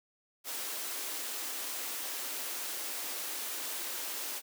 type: high-pass noise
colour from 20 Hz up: white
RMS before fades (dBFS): -38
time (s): 0.44-4.42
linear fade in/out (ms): 50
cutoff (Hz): 250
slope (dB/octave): 48
effects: none